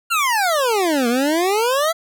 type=exponential two-way sweep; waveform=25% pulse; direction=down then up; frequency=1426 to 230.1 to 677 Hz; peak=-12 dBFS; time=0.1-1.93 s; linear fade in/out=20 ms; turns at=1.08 s; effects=none